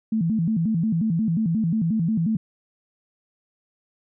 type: tone with vibrato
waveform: sine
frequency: 191.1 Hz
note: G3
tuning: 44 cents flat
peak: -19 dBFS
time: 0.12-2.37 s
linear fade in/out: 5 ms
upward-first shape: square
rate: 5.6 Hz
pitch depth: 250 cents each way
effects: none